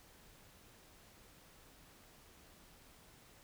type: silence
effects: pink hiss -62 dBFS RMS until 3.43 s